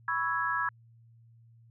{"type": "chord", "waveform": "sine", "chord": "C# minor seventh", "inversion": "third", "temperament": "equal", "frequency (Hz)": [987.8, 1108.7, 1318.5, 1661.2], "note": ["B5", "C#6", "E6", "G#6"], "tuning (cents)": [0, 0, 0, 0], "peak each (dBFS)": [-34, -35, -33, -31], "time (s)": [0.08, 0.69], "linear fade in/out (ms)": 2, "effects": ["added 115 Hz sine -55 dBFS peak until 1.7 s"]}